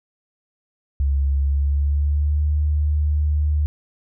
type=tone with pitch glide; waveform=sine; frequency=69.3 to 74.7 Hz; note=C#2 to D2; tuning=0 to +30 cents; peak=-16 dBFS; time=1-3.66 s; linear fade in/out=0 ms; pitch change=+130 cents; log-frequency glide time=1.4-2.45 s; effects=none